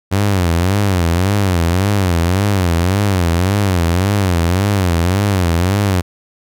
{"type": "tone with vibrato", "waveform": "sawtooth", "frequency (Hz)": 92.5, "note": "F#2", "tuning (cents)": 0, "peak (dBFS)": -8, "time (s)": [0.11, 6.02], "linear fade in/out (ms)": 20, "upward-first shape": "sine", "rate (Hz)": 1.8, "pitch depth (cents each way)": 180, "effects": []}